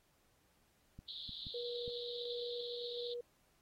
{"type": "clicks", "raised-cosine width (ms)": 5, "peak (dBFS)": -38, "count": 4, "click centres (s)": [0.99, 1.293, 1.468, 1.879]}
{"type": "band-pass noise", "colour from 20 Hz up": "pink", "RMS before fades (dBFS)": -47, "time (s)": [1.08, 3.14], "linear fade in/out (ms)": 5, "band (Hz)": [3400, 4200], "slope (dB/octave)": 96}
{"type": "tone with tremolo", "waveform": "sine", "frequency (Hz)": 481.2, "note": "B4", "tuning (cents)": -45, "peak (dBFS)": -40, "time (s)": [1.54, 3.21], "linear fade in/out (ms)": 5, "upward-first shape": "square", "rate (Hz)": 1.4, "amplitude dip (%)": 25}
{"effects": ["pink hiss -74 dBFS RMS until 3.61 s", "AAC 48 kbps"]}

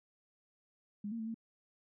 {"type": "tone with pitch steps", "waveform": "sine", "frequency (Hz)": [205.9, 230, 221.4, 226.5], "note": ["G#3", "A#3", "A3", "A#3"], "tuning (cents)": [-15, -23, 11, -50], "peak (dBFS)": -37, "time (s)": [1.04, 1.344], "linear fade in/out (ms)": 5, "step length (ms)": 76, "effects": []}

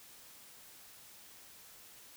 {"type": "silence", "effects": ["white hiss -56 dBFS RMS until 2.16 s"]}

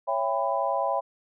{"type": "chord", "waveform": "sine", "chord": "C# half-diminished seventh", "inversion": "none", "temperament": "just", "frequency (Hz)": [554.4, 665.2, 798.3, 997.9], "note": ["C#5", "E5", "G5", "B5"], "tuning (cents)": [0, 16, 31, 18], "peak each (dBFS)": -29, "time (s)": [0.07, 1.01], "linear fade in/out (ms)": 20, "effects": []}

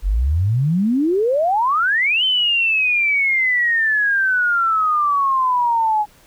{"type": "exponential two-way sweep", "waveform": "sine", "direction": "up then down", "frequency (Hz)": [42.97, 3098, 832], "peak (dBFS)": -14, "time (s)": [0.02, 6.06], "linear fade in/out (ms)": 50, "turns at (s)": 2.24, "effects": ["pink hiss -51 dBFS RMS until 6.26 s"]}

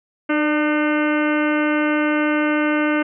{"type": "harmonic tone with a mistuned harmonic", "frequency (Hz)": 302.2, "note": "D4", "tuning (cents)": 50, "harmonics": [1, 2, 3, 4, 5, 6, 7, 8, 9, 10], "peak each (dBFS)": [-18, -24, -31, -28, -25, -34, -28, -37, -33, -40], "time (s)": [0.29, 3.03], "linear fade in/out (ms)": 10, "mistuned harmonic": 2, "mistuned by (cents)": -29, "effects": []}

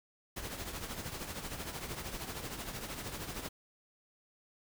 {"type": "noise with tremolo", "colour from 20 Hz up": "pink", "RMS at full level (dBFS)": -39, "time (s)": [0.36, 3.49], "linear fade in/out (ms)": 10, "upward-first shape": "triangle", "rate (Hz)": 13, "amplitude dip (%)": 65, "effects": []}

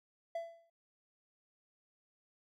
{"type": "tone with exponential decay", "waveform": "triangle", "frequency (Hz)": 670, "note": "E5", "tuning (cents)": 28, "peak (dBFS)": -32, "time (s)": [0.35, 0.7], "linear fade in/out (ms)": 5, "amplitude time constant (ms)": 76, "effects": []}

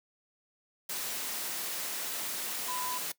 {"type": "tone in noise", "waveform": "sine", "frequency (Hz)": 1000, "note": "B5", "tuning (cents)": 21, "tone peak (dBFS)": -36, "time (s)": [2.68, 2.98], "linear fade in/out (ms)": 5, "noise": "white", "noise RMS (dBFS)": -36, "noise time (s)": [0.89, 3.12], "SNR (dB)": -3, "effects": ["noise-tail reverb RT60 0.1 s tail -19 dB re dry", "high-pass 200 Hz 12 dB/octave"]}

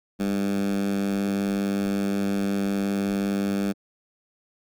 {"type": "tone with high-pass filter", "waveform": "10% pulse", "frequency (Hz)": 99.4, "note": "G2", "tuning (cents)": 25, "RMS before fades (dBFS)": -25, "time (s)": [0.19, 3.73], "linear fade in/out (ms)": 20, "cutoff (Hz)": 210, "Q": 4.3, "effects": ["Opus 48 kbps"]}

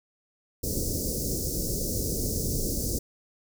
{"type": "band-stop noise", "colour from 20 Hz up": "pink", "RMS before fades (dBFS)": -29, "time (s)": [0.63, 2.99], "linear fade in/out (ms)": 10, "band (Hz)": [540, 5000], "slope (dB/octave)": 48, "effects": []}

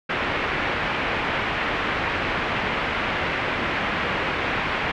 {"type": "low-pass noise", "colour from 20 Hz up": "white", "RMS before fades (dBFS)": -25, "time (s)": [0.09, 4.92], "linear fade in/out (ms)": 10, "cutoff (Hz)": 2500, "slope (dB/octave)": 24, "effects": []}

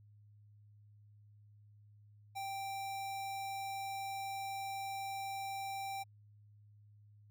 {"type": "tone", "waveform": "square", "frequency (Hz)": 784, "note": "G5", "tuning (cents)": 0, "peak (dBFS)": -40, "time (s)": [2.35, 6.04], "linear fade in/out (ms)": 20, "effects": ["added 104 Hz sine -59 dBFS peak until 7.3 s"]}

